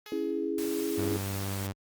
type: tone with exponential decay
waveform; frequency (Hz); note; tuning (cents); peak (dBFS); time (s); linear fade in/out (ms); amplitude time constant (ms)
5% pulse; 421.9; G#4; +27; -31; 0.06-0.71; 2; 140
type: chord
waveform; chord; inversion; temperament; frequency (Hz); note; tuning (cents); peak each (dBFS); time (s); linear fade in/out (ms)
sine; C# minor; none; equal; 277.2 / 329.6 / 415.3; C#4 / E4 / G#4; 0 / 0 / 0; -35 / -32 / -32; 0.12-1.17; 2
type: noise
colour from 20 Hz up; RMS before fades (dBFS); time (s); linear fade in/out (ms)
white; -41; 0.58-1.67; 2
type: tone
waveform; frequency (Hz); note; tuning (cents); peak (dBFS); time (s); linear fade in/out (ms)
sawtooth; 98; G2; 0; -28; 0.97-1.73; 20
effects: Opus 32 kbps